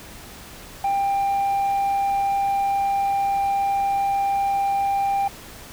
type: tone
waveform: sine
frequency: 793 Hz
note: G5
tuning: 20 cents sharp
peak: -16 dBFS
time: 0.84-5.28 s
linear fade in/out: 5 ms
effects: tanh soft clip ceiling -18 dBFS + pink hiss -41 dBFS RMS until 5.72 s